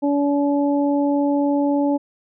harmonic tone, 285.5 Hz, D4, 49 cents flat, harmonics 1 / 2 / 3, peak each -17 / -23 / -27 dBFS, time 0.02-1.98 s, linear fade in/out 20 ms, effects none

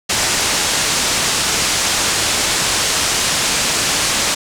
white low-pass noise, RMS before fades -17 dBFS, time 0.09-4.35 s, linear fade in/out 10 ms, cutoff 8300 Hz, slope 24 dB/octave, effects none

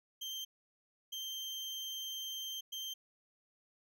35% pulse tone bursts at uneven times, 3145 Hz, G7, 5 cents sharp, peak -38 dBFS, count 3, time 0.21-0.45 / 1.12-2.61 / 2.72-2.94 s, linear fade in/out 10 ms, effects none

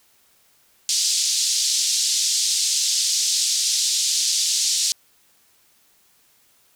pink band-pass noise, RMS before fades -21 dBFS, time 0.89-4.92 s, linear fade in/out 0 ms, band 4200 to 7900 Hz, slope 24 dB/octave, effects white hiss -59 dBFS RMS until 6.75 s

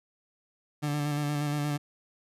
30% pulse tone with vibrato, 146.83 Hz, D3, in tune, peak -25 dBFS, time 0.82-1.78 s, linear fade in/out 20 ms, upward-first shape square, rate 8.5 Hz, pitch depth 21 cents each way, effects resampled to 32000 Hz

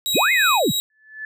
sawtooth tone with tremolo, 3836 Hz, A#7, 49 cents sharp, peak -16 dBFS, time 0.06-0.8 s, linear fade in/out 0 ms, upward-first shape sine, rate 3 Hz, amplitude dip 55%
sine tone, 2502 Hz, D#7, 9 cents sharp, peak -21 dBFS, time 0.13-0.6 s, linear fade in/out 50 ms
sine linear two-way sweep, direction up then down, 65.41 to 2168 to 77.2 Hz, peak -16 dBFS, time 0.14-0.72 s, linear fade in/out 20 ms, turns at 0.32 s
sine tone with exponential growth, 1737 Hz, A6, 23 cents flat, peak -26 dBFS, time 0.9-1.25 s, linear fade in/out 2 ms, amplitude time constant 74 ms
effects none

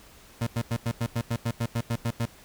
30% pulse tone bursts, 116.54 Hz, A#2, in tune, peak -22 dBFS, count 13, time 0.41-2.256 s, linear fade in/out 5 ms, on 58 ms, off 91 ms, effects pink hiss -52 dBFS RMS until 2.44 s

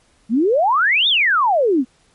sine exponential two-way sweep, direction up then down, 205.9 to 3729 to 234.3 Hz, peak -12 dBFS, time 0.29-1.85 s, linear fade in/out 50 ms, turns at 1.08 s, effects pink hiss -57 dBFS RMS until 2.14 s + MP3 48 kbps

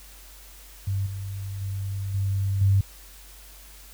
sine tone with level steps, 98 Hz, G2, in tune, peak -23 / -30 / -27 / -22 / -16 dBFS, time 0.87-2.81 s, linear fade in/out 5 ms, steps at 1.06 / 1.61 / 2.14 / 2.61 s, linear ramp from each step 5 ms, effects added 48 Hz sine -47 dBFS peak until 3.93 s + white hiss -49 dBFS RMS until 3.93 s

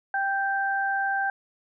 sine tone pair together, 785.8 / 1568 Hz, G5 / G6, +4 / 0 cents, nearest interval octave, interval 1196 cents, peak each -26 dBFS, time 0.14-1.3 s, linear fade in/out 2 ms, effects none

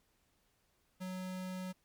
square tone, 185 Hz, F#3, in tune, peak -40 dBFS, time 1-1.73 s, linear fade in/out 20 ms, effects pink hiss -75 dBFS RMS until 1.84 s + MP3 96 kbps

